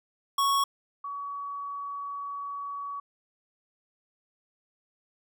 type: tone pair in turn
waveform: square / sine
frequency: 1108.7 / 1131.3 Hz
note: C#6 / C#6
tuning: 0 / +35 cents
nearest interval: unison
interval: 35 cents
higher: second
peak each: -23 / -33 dBFS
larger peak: first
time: 0.38-0.64 / 1.04-3 s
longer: second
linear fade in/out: 5 ms
effects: none